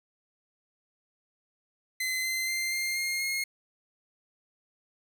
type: tone with pitch steps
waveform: sawtooth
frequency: 2047 / 2067 / 2088 / 2108 / 2129 / 2150 Hz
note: C7 / C7 / C7 / C7 / C7 / C7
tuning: -38 / -22 / -4 / +12 / +30 / +47 cents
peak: -25 dBFS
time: 2-3.44 s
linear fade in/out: 5 ms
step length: 240 ms
effects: none